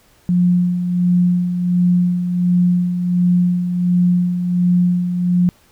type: tone with tremolo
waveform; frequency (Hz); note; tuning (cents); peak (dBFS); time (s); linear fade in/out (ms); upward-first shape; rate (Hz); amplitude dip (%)
sine; 177.8; F3; +31; -10; 0.29-5.49; 0; sine; 1.4; 55
effects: pink hiss -53 dBFS RMS until 5.71 s